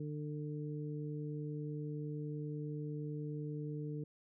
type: harmonic tone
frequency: 149.5 Hz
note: D3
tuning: 31 cents sharp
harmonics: 1 / 2 / 3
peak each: -40 / -45 / -47 dBFS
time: 0-4.04 s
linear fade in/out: 5 ms
effects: none